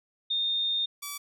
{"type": "tone pair in turn", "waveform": ["sine", "5% pulse"], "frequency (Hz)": [3653, 1150.6], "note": ["A#7", "D6"], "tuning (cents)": [-36, -36], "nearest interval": "octave + minor sixth", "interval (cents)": 2000, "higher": "first", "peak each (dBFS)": [-25, -23], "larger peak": "second", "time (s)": [[0.3, 0.86], [1.02, 1.18]], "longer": "first", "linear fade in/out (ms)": 10, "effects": []}